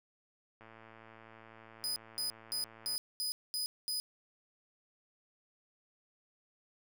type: click train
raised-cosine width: 0.5 ms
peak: -39 dBFS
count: 264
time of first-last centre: 0.61-2.958 s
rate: 112 Hz
type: tone bursts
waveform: sawtooth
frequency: 4984 Hz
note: D#8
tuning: 2 cents sharp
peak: -31 dBFS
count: 7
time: 1.84-4 s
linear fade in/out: 0 ms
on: 120 ms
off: 220 ms
effects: none